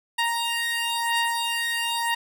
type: beating tone pair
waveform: 15% pulse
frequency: 932.3 / 933.3 Hz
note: A#5 / A#5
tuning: 0 / +2 cents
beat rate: 1 Hz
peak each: -21 / -19 dBFS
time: 0.18-2.15 s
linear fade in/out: 10 ms
effects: none